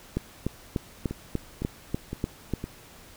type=two click trains; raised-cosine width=3 ms; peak=-19 / -13 dBFS; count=4 / 9; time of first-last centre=1.11-2.641 / 0.17-2.537 s; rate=1.96 / 3.38 Hz; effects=pink hiss -50 dBFS RMS until 3.16 s